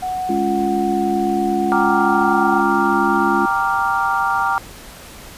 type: tone with pitch glide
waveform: sine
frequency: 740 to 756.9 Hz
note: F#5 to F#5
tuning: 0 to +39 cents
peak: -20 dBFS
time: 0.02-2.61 s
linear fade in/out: 10 ms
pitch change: +39 cents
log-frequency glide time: 1.55-2.48 s
type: harmonic tone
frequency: 69.3 Hz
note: C#2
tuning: in tune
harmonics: 3 / 4 / 5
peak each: -22 / -23 / -20 dBFS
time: 0.29-3.46 s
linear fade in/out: 5 ms
type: chord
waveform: sine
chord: G minor seventh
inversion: none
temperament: equal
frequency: 784 / 932.3 / 1174.7 / 1396.9 Hz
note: G5 / Bb5 / D6 / F6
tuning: 0 / 0 / 0 / 0 cents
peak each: -21 dBFS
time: 1.72-4.58 s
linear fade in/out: 0 ms
effects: pink hiss -38 dBFS RMS until 5.37 s + resampled to 32000 Hz